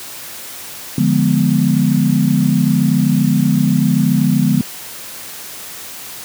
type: chord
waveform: sine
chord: D diminished seventh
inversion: none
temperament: equal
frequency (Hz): 146.83 / 174.61 / 207.7 / 246.9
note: D3 / F3 / Ab3 / Cb4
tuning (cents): 0 / 0 / 0 / 0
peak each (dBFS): -16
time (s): 0.98-4.61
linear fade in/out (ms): 2
effects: white hiss -31 dBFS RMS until 6.24 s + high-pass 80 Hz 12 dB/octave